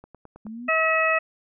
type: click train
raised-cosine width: 1 ms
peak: -30 dBFS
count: 5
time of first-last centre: 0.04-0.467 s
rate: 9.37 Hz
type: linear sweep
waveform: sine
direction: up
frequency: 210 to 254.1 Hz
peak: -33 dBFS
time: 0.45-0.69 s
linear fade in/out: 5 ms
type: harmonic tone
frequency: 643 Hz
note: E5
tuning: 43 cents flat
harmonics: 1 / 2 / 3 / 4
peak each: -24 / -24 / -24 / -24 dBFS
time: 0.68-1.19 s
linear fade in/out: 10 ms
effects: none